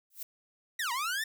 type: noise with exponential growth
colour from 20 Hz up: violet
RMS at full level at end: -34 dBFS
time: 0.1-0.23 s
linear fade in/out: 5 ms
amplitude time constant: 28 ms
type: linear two-way sweep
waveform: sawtooth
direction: down then up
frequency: 1975.5 to 920 to 1830 Hz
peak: -27 dBFS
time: 0.79-1.24 s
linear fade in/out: 5 ms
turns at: 0.92 s
effects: none